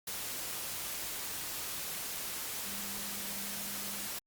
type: tone in noise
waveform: sine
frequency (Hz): 200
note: G3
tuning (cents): +35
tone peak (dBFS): -49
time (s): 2.65-4.07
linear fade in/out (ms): 5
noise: white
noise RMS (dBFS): -39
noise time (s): 0.07-4.19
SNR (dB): -13
effects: Opus 48 kbps